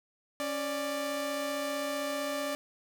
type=tone pair together; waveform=sawtooth; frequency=277.2 / 589.9 Hz; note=C#4 / D5; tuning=0 / +8 cents; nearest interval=octave + minor second; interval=1308 cents; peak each=-33 / -29 dBFS; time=0.4-2.55 s; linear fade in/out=0 ms; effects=none